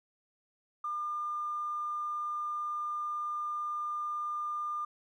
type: tone with tanh clipping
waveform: triangle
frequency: 1203 Hz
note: D6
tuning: 41 cents sharp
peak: -32 dBFS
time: 0.84-4.85 s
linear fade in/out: 5 ms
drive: 2 dB
effects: none